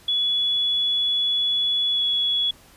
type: tone with pitch glide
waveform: sine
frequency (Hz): 3400 to 3375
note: G#7 to G#7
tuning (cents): +40 to +27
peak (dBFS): -19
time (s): 0.08-2.51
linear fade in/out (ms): 5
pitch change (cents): -13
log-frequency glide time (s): 1.92-2.03
effects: pink hiss -51 dBFS RMS until 2.76 s + resampled to 32000 Hz